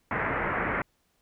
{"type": "low-pass noise", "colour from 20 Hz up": "white", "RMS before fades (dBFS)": -29, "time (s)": [0.11, 0.82], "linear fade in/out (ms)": 2, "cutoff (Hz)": 2100, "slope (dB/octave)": 48, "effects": ["pink hiss -71 dBFS RMS until 1.21 s"]}